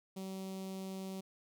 sawtooth tone with notch filter, 190.7 Hz, G3, 47 cents flat, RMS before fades -43 dBFS, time 0.16-1.21 s, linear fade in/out 10 ms, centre 1600 Hz, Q 0.7, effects none

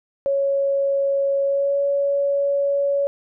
sine tone with pitch glide, 554 to 562.1 Hz, C#5 to C#5, -1 to +24 cents, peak -17 dBFS, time 0.26-3.07 s, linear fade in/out 0 ms, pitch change +25 cents, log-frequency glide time 1.44-1.78 s, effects none

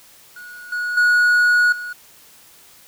triangle tone with level steps, 1456 Hz, F#6, 28 cents flat, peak -33 / -19 / -10 / -25 dBFS, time 0.36-1.93 s, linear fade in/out 5 ms, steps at 0.72 / 0.97 / 1.72 s, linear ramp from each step 5 ms, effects white hiss -48 dBFS RMS until 2.87 s

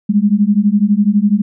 sine beating tone pair, 200 / 212 Hz, G3 / G#3, +35 / +36 cents, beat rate 12 Hz, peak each -12 dBFS, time 0.09-1.42 s, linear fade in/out 10 ms, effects none

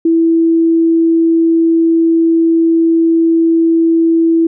sine tone, 329.6 Hz, E4, in tune, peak -7 dBFS, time 0.05-4.47 s, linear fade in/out 5 ms, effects none

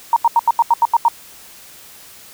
sine tone bursts, 932.3 Hz, A#5, in tune, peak -8 dBFS, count 9, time 0.13-1.083 s, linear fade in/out 2 ms, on 33 ms, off 82 ms, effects white hiss -41 dBFS RMS until 2.33 s

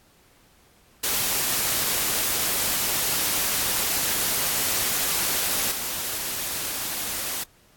white noise with level steps, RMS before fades -24 / -29 dBFS, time 1.03-7.44 s, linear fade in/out 10 ms, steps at 5.71 s, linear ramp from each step 10 ms, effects pink hiss -58 dBFS RMS until 7.76 s + AAC 64 kbps

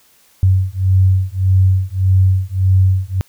sine beating tone pair, 93.5 / 95.2 Hz, F#2 / F#2, +19 / +50 cents, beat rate 1.7 Hz, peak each -13 dBFS, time 0.43-3.21 s, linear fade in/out 0 ms, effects white hiss -52 dBFS RMS until 3.28 s

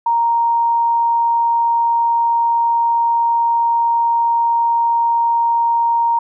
sine tone, 932.3 Hz, A#5, in tune, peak -12 dBFS, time 0.06-6.19 s, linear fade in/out 5 ms, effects none

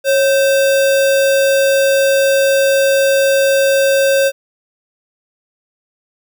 sine tone with sample-and-hold, 548 Hz, C#5, 20 cents flat, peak -9 dBFS, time 0.04-4.32 s, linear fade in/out 50 ms, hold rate 2100 Hz, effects none

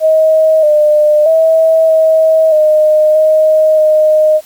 sine tone with pitch steps, 632 / 602 / 645 / 638 / 615 / 624 / 618 Hz, D#5 / D5 / E5 / D#5 / D#5 / D#5 / D#5, +27 / +43 / -38 / +43 / -20 / +5 / -12 cents, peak -5 dBFS, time 0-4.41 s, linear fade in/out 50 ms, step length 630 ms, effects white hiss -41 dBFS RMS until 4.45 s + Opus 48 kbps

